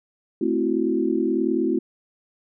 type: chord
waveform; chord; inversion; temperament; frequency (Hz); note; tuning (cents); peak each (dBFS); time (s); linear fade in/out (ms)
sine; F# half-diminished seventh; first; equal with one note detuned; 220 / 261.6 / 331.2 / 370; A3 / C4 / E4 / F#4; 0 / 0 / +8 / 0; -27 / -25 / -23 / -25; 0.41-1.79; 5
effects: none

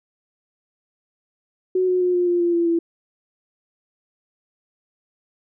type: tone with pitch steps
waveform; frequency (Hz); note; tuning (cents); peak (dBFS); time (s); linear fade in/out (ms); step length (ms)
sine; 370 / 364.9 / 359.9 / 354.9 / 350 / 345.2 / 340.5 / 335.8; F#4 / F#4 / F#4 / F4 / F4 / F4 / F4 / E4; 0 / -24 / -48 / +28 / +4 / -20 / -44 / +32; -16; 1.75-2.79; 5; 130
effects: none

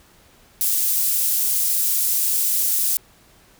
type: high-pass noise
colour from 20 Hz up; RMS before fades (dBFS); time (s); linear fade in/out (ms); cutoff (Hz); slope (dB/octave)
pink; -20; 0.61-2.97; 0; 11000; 12
effects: pink hiss -53 dBFS RMS until 3.59 s

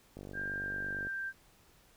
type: click train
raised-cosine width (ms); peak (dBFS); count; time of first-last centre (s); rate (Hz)
2; -32; 45; 0.17-1.07; 48.9
type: tone with pitch glide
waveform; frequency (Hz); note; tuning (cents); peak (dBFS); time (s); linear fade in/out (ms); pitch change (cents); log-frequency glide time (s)
sine; 1593 to 1574.7; G6 to G6; +27 to +7; -35; 0.33-1.33; 50; -20; 0.54-1.2
effects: pink hiss -64 dBFS RMS until 1.96 s

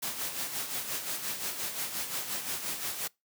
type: noise with tremolo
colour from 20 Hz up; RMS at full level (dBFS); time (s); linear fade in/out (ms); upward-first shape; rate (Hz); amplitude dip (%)
white; -33; 0.02-3.08; 10; sine; 5.7; 55
effects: noise-tail reverb RT60 0.2 s tail -24 dB re dry + high-pass 100 Hz 12 dB/octave

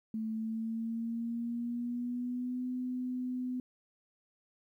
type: tone with pitch glide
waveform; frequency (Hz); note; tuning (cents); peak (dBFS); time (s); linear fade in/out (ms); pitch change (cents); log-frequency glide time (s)
sine; 220.5 to 251.8; A3 to B3; +4 to +34; -33; 0.14-3.6; 2; +230; 0.33-2.65
effects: 12-bit

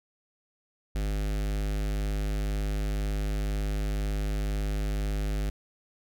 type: tone with notch filter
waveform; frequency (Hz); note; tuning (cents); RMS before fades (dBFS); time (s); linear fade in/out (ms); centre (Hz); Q
square; 51; G#1; -31; -29; 0.95-5.5; 5; 1000; 2
effects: none

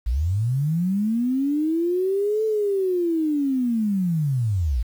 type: linear two-way sweep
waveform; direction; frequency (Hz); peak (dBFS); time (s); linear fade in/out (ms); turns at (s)
sine; up then down; 51.91 to 441.4 to 51.91; -19; 0.06-4.83; 10; 2.45
effects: 8-bit

